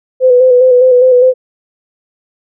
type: tone with vibrato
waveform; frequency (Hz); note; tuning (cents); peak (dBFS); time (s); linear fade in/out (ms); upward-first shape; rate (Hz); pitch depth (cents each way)
sine; 504; B4; +35; -3; 0.2-1.34; 50; square; 4.9; 33
effects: none